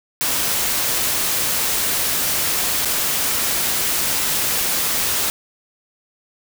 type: noise with dropouts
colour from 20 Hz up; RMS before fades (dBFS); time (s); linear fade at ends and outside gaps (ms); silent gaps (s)
white; -20; 0.21-5.3; 0; 2.849-2.856
effects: none